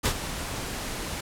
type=noise with ADSR envelope; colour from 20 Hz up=pink; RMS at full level=-22 dBFS; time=0.03-1.21 s; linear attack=30 ms; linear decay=70 ms; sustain=-11 dB; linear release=9 ms; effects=low-pass 12000 Hz 12 dB/octave